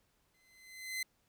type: tone with exponential growth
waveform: sawtooth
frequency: 2049 Hz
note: C7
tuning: 37 cents flat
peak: -30 dBFS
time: 0.34-1.03 s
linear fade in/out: 5 ms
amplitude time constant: 150 ms
effects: pink hiss -75 dBFS RMS until 1.28 s